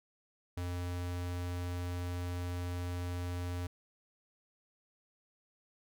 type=tone; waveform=square; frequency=88.6 Hz; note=F2; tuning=25 cents sharp; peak=-36 dBFS; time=0.57-3.67 s; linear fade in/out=5 ms; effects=none